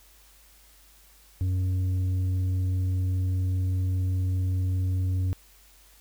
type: tone with tanh clipping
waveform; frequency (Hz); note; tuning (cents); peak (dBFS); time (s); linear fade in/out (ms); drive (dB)
sine; 92.5; F#2; 0; -24; 1.41-5.33; 0; 5
effects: added 50 Hz sine -57 dBFS peak until 6 s + white hiss -57 dBFS RMS until 6 s